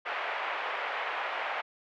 pink band-pass noise, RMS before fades -34 dBFS, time 0.05-1.62 s, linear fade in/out 20 ms, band 610 to 2600 Hz, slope 24 dB/octave, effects none

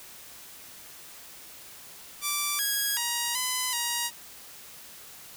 5% pulse tone with pitch steps, 1168 / 1652 / 948 / 1011 / 949 Hz, D6 / G#6 / A#5 / B5 / A#5, -10 / -10 / +29 / +40 / +31 cents, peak -15 dBFS, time 2.21-4.11 s, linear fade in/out 50 ms, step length 380 ms, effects white hiss -47 dBFS RMS until 5.36 s

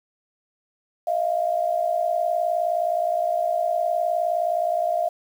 sine tone pair together, 633.6 / 693 Hz, D#5 / F5, +31 / -14 cents, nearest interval major second, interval 155 cents, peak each -24 / -22 dBFS, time 1.07-5.09 s, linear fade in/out 5 ms, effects 8-bit

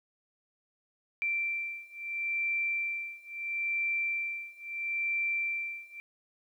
sine beating tone pair, 2349 / 2349.75 Hz, D7 / D7, 0 / 0 cents, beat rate 0.75 Hz, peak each -34 / -33 dBFS, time 1.22-6 s, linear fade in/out 0 ms, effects 11-bit

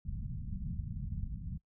pink low-pass noise, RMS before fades -39 dBFS, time 0.05-1.58 s, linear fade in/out 5 ms, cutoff 200 Hz, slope 48 dB/octave, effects noise-tail reverb RT60 0.1 s tail -21 dB re dry

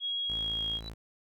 sine tone with pitch glide, 3302 to 3272 Hz, G#7 to G#7, -11 to -26 cents, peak -30 dBFS, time 0-0.81 s, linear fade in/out 50 ms, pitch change -15 cents, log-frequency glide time 0.39-0.62 s
sawtooth tone, 55.1 Hz, A1, 3 cents sharp, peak -37 dBFS, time 0.29-0.94 s, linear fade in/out 10 ms
sine tone with exponential growth, 3951 Hz, B7, in tune, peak -36 dBFS, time 0.75-0.89 s, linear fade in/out 5 ms, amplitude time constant 29 ms
effects none

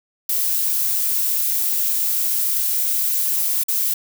violet noise with dropouts, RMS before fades -20 dBFS, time 0.29-3.94 s, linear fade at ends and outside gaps 5 ms, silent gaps 3.637-3.683 s, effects none

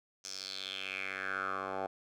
10% pulse tone with band-pass filter sweep, 95.8 Hz, G2, 39 cents flat, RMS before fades -39 dBFS, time 0.24-1.87 s, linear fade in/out 10 ms, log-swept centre 6000 to 780 Hz, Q 4.7, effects none

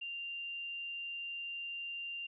sine tone, 2784 Hz, F7, 6 cents flat, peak -39 dBFS, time 0.01-2.27 s, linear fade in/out 10 ms, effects none

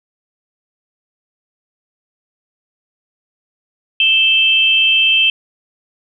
sine tone pair together, 2637 / 3136 Hz, E7 / G7, 0 / 0 cents, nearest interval minor third, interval 300 cents, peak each -12 dBFS, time 4-5.3 s, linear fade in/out 2 ms, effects none

